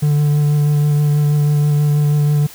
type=tone with vibrato; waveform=triangle; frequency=147.5 Hz; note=D3; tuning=8 cents sharp; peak=-9 dBFS; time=0.02-2.47 s; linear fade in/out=10 ms; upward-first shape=sine; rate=6.2 Hz; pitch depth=15 cents each way; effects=white hiss -38 dBFS RMS until 2.54 s